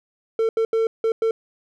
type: tone bursts at uneven times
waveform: triangle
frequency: 449.9 Hz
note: A4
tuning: 39 cents sharp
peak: -15 dBFS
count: 5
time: 0.39-0.49 / 0.57-0.65 / 0.73-0.87 / 1.04-1.12 / 1.22-1.31 s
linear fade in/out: 2 ms
effects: none